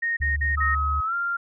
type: tone bursts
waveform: sine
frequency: 1856 Hz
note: A#6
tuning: 8 cents flat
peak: -22 dBFS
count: 4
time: 0.02-0.752 s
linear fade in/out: 10 ms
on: 150 ms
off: 44 ms
type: tone with vibrato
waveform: sine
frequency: 73.42 Hz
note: D2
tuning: in tune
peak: -24 dBFS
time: 0.2-1.01 s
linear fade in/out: 10 ms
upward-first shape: sine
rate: 20 Hz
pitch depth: 14 cents each way
type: tone with pitch glide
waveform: sine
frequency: 1275 to 1390.4 Hz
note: D#6 to F6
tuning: +42 to -8 cents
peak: -23 dBFS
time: 0.57-1.37 s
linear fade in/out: 10 ms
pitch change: +150 cents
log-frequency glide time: 1.04-1.14 s
effects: none